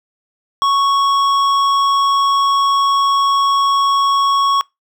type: tone with hard clipping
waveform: sine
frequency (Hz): 1108.7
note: C#6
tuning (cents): 0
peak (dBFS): -13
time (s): 0.62-4.61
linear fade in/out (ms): 0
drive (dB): 10
effects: noise-tail reverb RT60 0.2 s tail -25 dB re dry